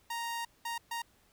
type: tone bursts at uneven times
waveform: sawtooth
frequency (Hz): 932.3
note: A#5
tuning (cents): 0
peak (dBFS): -31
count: 3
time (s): 0.1-0.45 / 0.65-0.78 / 0.91-1.02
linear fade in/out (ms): 5
effects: pink hiss -67 dBFS RMS until 1.32 s